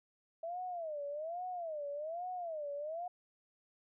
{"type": "tone with vibrato", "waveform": "sine", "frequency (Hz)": 647, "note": "E5", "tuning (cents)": -32, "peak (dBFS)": -38, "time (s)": [0.43, 3.08], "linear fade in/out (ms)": 5, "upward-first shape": "sine", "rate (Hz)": 1.2, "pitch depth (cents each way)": 220, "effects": []}